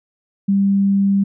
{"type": "tone", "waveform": "sine", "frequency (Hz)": 197.6, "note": "G3", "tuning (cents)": 14, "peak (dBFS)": -12, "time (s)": [0.48, 1.24], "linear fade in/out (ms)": 10, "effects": []}